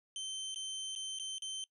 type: tone with dropouts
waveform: sawtooth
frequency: 3100 Hz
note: G7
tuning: 20 cents flat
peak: -35 dBFS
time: 0.16-1.64 s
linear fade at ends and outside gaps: 1 ms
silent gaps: 0.545-0.559 / 0.952-0.96 / 1.188-1.197 / 1.383-1.421 s
effects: noise-tail reverb RT60 0.1 s tail -21 dB re dry + resampled to 24000 Hz